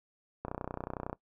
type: click train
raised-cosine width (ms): 1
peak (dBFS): -22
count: 22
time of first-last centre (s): 0.45-1.13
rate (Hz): 30.9
effects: noise-tail reverb RT60 0.1 s tail -20 dB re dry